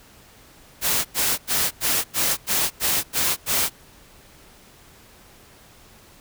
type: noise bursts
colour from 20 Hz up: white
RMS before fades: -21 dBFS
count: 9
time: 0.81-3.698 s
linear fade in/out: 50 ms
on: 240 ms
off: 91 ms
effects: pink hiss -50 dBFS RMS until 6.2 s